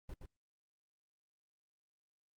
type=noise with echo; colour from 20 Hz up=brown; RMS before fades=-45 dBFS; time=0.09-0.14 s; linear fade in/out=2 ms; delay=120 ms; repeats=1; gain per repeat=-5 dB; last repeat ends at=0.26 s; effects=Opus 24 kbps